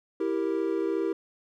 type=chord; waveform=triangle; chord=E diminished; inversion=none; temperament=equal; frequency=329.6 / 392 / 466.2 Hz; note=E4 / G4 / Bb4; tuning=0 / 0 / 0 cents; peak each=-27 / -27 / -30 dBFS; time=0.2-1.13 s; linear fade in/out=5 ms; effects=none